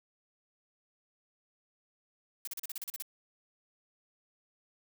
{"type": "noise bursts", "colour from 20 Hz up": "blue", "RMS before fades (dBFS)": -39, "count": 10, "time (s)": [2.45, 3.023], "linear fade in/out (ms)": 2, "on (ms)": 24, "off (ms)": 37, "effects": []}